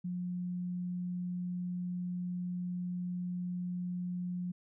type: tone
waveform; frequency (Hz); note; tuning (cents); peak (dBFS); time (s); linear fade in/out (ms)
sine; 178.7; F3; +40; -34; 0.04-4.52; 10
effects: none